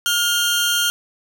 sawtooth tone pair together, 1416 / 3166 Hz, F6 / G7, +23 / +17 cents, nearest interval octave + major second, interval 1394 cents, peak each -16 dBFS, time 0.06-0.9 s, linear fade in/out 0 ms, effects none

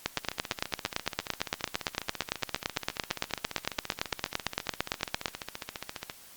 two click trains, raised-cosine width 0.2 ms, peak -17 / -9 dBFS, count 88 / 47, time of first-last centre 0.18-6.098 / 0.06-5.258 s, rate 14.7 / 8.85 Hz, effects white hiss -52 dBFS RMS until 6.36 s + Opus 48 kbps

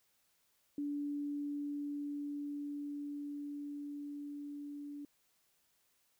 sine tone with level ramp, 289.1 Hz, D4, 27 cents flat, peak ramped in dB -35 to -43 dBFS, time 0.78-5.05 s, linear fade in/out 2 ms, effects white hiss -75 dBFS RMS until 6.19 s

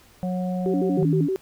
harmonic tone, 182.5 Hz, F#3, 24 cents flat, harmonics 1 / 3 / 4, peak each -24 / -32 / -35 dBFS, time 0.23-1.03 s, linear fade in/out 0 ms
sine tone with vibrato, 329.6 Hz, E4, in tune, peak -21 dBFS, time 0.66-1.36 s, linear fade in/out 0 ms, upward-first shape square, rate 6.4 Hz, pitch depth 250 cents each way
sine tone, 158.8 Hz, D#3, 36 cents sharp, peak -19 dBFS, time 0.96-1.28 s, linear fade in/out 50 ms
effects pink hiss -54 dBFS RMS until 1.41 s

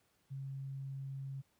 sine tone, 135.9 Hz, C#3, 34 cents flat, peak -40 dBFS, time 0.3-1.42 s, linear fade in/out 20 ms, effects pink hiss -75 dBFS RMS until 1.59 s + high-pass 60 Hz 12 dB/octave

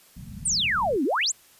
white low-pass noise, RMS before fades -39 dBFS, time 0.16-0.97 s, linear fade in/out 10 ms, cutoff 230 Hz, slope 96 dB/octave
sine exponential two-way sweep, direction down then up, 9570 to 246.6 to 8580 Hz, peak -21 dBFS, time 0.45-1.32 s, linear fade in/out 10 ms, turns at 1.04 s
effects white hiss -55 dBFS RMS until 1.59 s + resampled to 32000 Hz

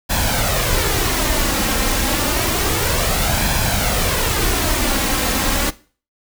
pink noise with flanger, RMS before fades -18 dBFS, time 0.09-5.71 s, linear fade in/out 20 ms, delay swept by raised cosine 1.2 to 3.8 ms, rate 0.29 Hz, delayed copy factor +0.5, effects noise-tail reverb RT60 0.4 s tail -19 dB re dry

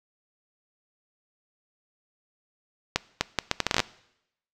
accelerating click train, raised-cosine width 0.2 ms, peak -4 dBFS, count 12, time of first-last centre 2.96-3.802 s, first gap 250 ms, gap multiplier 0.71, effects noise-tail reverb RT60 0.8 s tail -21 dB re dry

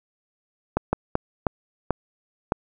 slowing click train, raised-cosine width 1 ms, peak -6 dBFS, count 6, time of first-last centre 0.77-2.521 s, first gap 160 ms, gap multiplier 1.4, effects none

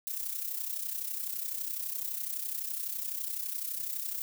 violet noise with amplitude modulation, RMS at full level -33 dBFS, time 0.07-4.22 s, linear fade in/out 0 ms, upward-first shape sine, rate 31.9 Hz, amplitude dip 65%, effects none

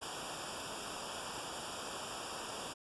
pink noise with comb filter, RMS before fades -43 dBFS, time 0.01-2.74 s, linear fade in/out 20 ms, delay 0.48 ms, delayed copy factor -0.95, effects resampled to 24000 Hz

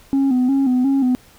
sine tone with vibrato, 262.3 Hz, C4, 4 cents sharp, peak -11 dBFS, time 0.13-1.15 s, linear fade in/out 0 ms, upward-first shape square, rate 2.8 Hz, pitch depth 72 cents each way, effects tanh soft clip ceiling -12 dBFS + pink hiss -49 dBFS RMS until 1.38 s

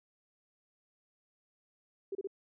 sine tone bursts, 392 Hz, G4, in tune, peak -34 dBFS, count 3, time 2.12-2.273 s, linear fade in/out 5 ms, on 31 ms, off 30 ms, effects none

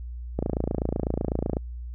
click train, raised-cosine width 2 ms, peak -12 dBFS, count 34, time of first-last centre 0.39-1.569 s, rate 28 Hz, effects added 60 Hz sine -33 dBFS peak until 1.94 s

